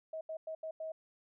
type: tone bursts at uneven times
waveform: sine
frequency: 637 Hz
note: D#5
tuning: 41 cents sharp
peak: -38 dBFS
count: 5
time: 0.13-0.21 / 0.29-0.37 / 0.47-0.55 / 0.63-0.71 / 0.8-0.92 s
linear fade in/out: 5 ms
effects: none